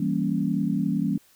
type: chord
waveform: sine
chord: E diminished seventh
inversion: none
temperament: equal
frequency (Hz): 164.81 / 196 / 233.1 / 277.2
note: E3 / G3 / Bb3 / Db4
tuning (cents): 0 / 0 / 0 / 0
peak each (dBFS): -28 / -26 / -28 / -28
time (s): 0-1.18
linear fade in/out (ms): 5
effects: white hiss -59 dBFS RMS until 1.35 s